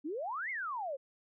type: exponential two-way sweep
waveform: sine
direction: up then down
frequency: 274 to 2195 to 512 Hz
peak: -35 dBFS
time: 0.04-0.97 s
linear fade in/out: 20 ms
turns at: 0.5 s
effects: none